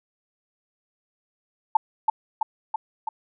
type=tone with echo; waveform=sine; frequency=880 Hz; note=A5; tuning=in tune; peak=-12 dBFS; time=1.75-1.77 s; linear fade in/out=5 ms; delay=330 ms; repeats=4; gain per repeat=-3 dB; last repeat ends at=3.09 s; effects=none